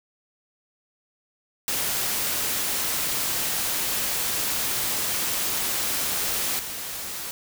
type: noise with level steps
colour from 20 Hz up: white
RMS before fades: -26 / -33 dBFS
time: 1.68-7.31 s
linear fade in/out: 0 ms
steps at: 6.59 s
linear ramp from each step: 2 ms
effects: none